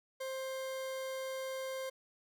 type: tone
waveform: 40% pulse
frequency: 527 Hz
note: C5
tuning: 12 cents sharp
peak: -37 dBFS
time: 0.2-1.9 s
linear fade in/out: 10 ms
effects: none